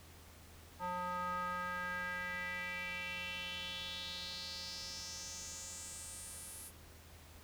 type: tone with band-pass filter sweep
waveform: square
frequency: 179.3 Hz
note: F3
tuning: 46 cents sharp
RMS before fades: -43 dBFS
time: 0.79-6.72 s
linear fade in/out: 50 ms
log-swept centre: 1000 to 11000 Hz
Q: 4.2
effects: added 81 Hz sine -58 dBFS peak until 7.43 s + pink hiss -59 dBFS RMS until 7.43 s